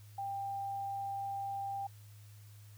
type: tone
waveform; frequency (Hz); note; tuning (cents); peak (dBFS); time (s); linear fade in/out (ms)
sine; 792; G5; +18; -36; 0.18-1.87; 5
effects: added 104 Hz sine -52 dBFS peak until 2.77 s + white hiss -64 dBFS RMS until 2.77 s